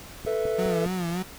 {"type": "click train", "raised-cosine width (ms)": 3, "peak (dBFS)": -22, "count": 4, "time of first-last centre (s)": [0.25, 0.863], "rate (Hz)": 4.89}
{"type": "chord", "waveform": "triangle", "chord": "A suspended second", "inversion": "none", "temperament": "equal", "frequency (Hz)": [440, 493.9, 659.3], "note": ["A4", "B4", "E5"], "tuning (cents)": [0, 0, 0], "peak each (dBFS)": [-24, -28, -29], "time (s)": [0.26, 0.86], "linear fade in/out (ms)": 10}
{"type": "tone with vibrato", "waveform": "35% pulse", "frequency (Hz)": 177, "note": "F3", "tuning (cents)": 23, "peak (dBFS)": -25, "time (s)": [0.58, 1.23], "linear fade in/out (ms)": 10, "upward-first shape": "sine", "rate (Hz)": 3.5, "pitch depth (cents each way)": 92}
{"effects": ["pink hiss -44 dBFS RMS until 1.38 s"]}